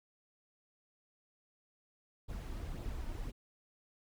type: noise with flanger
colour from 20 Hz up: brown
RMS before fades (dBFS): -41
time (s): 2.28-3.32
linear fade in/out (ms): 20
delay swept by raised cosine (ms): 0.24 to 3.34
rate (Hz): 1.9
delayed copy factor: +0.5
effects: none